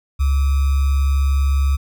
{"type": "tone with sample-and-hold", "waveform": "sine", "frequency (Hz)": 69, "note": "C#2", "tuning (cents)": -7, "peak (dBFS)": -13, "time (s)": [0.19, 1.77], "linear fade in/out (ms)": 20, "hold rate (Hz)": 1225, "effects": []}